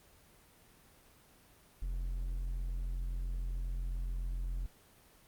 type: tone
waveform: triangle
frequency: 43.65 Hz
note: F1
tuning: in tune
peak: -32 dBFS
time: 1.82-4.66 s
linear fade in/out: 0 ms
effects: pink hiss -62 dBFS RMS until 5.27 s + Opus 24 kbps